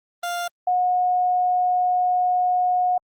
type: tone pair in turn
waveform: 30% pulse / sine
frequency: 698.5 / 725.5 Hz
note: F5 / F#5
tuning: 0 / -34 cents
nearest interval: minor second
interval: 66 cents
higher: second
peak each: -22 / -17 dBFS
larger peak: second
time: 0.23-0.48 / 0.67-2.98 s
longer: second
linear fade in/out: 5 ms
effects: Opus 32 kbps